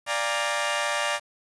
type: chord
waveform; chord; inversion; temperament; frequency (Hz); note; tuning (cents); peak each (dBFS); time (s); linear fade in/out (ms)
15% pulse; Bb dominant seventh; first; equal with one note detuned; 587.3 / 698.5 / 814.9 / 932.3; D5 / F5 / Ab5 / Bb5; 0 / 0 / -33 / 0; -21 / -26 / -26 / -24; 0.06-1.2; 50
effects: resampled to 22050 Hz + 8-bit